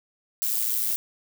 violet noise with amplitude modulation, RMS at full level -23 dBFS, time 0.42-0.96 s, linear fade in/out 0 ms, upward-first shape sine, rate 113 Hz, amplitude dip 60%, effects none

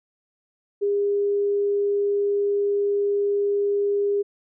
sine tone, 405.2 Hz, G#4, 43 cents flat, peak -19 dBFS, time 0.81-4.23 s, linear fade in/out 20 ms, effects none

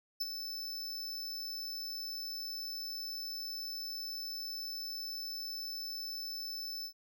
square tone with ADSR envelope, 5274 Hz, E8, in tune, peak -31 dBFS, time 0.2-6.93 s, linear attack 12 ms, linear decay 33 ms, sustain -8 dB, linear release 81 ms, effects none

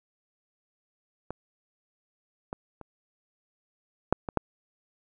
clicks, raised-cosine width 1 ms, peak -20 / -20 / -28 / -6 / -18 / -9 dBFS, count 6, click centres 1.306 / 2.529 / 2.813 / 4.126 / 4.288 / 4.373 s, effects none

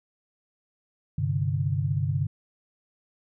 sine chord, G suspended fourth, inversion none, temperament just, 98 / 130.67 / 147 Hz, G2 / C3 / D3, 0 / -2 / +2 cents, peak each -28 / -28 / -27 dBFS, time 1.18-2.27 s, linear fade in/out 5 ms, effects none

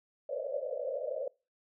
pink band-pass noise, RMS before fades -36 dBFS, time 0.29-1.28 s, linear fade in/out 5 ms, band 490 to 620 Hz, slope 96 dB/octave, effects noise-tail reverb RT60 0.3 s tail -24 dB re dry

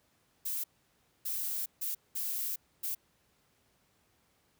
violet noise bursts at uneven times, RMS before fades -35 dBFS, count 5, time 0.45-0.64 / 1.25-1.66 / 1.81-1.95 / 2.15-2.56 / 2.83-2.95 s, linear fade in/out 10 ms, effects pink hiss -71 dBFS RMS until 4.59 s + high-pass 60 Hz 12 dB/octave

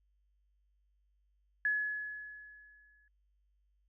sine tone with exponential decay, 1698 Hz, G#6, 38 cents sharp, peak -27 dBFS, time 1.65-3.08 s, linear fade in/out 2 ms, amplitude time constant 310 ms, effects added 50 Hz sine -70 dBFS peak until 3.88 s

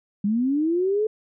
sine linear sweep, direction up, 196 to 439.9 Hz, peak -19 dBFS, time 0.24-1.07 s, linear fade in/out 5 ms, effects none

